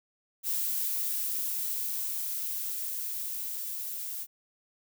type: noise with level ramp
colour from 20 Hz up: violet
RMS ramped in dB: -30 to -37 dBFS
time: 0.43-4.27 s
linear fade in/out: 50 ms
effects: none